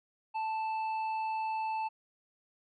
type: tone with hard clipping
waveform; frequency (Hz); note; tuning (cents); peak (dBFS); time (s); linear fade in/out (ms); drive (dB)
sine; 880; A5; 0; -33; 0.34-1.89; 20; 7
effects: low-pass 4000 Hz 12 dB/octave